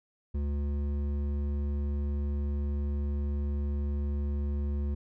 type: tone with hard clipping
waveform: sine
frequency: 71.8 Hz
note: D2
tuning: 39 cents flat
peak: -30 dBFS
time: 0.34-4.95 s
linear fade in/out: 10 ms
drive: 10 dB
effects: none